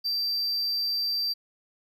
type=tone; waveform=triangle; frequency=4688 Hz; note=D8; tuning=4 cents flat; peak=-24 dBFS; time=0.04-1.34 s; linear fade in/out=20 ms; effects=none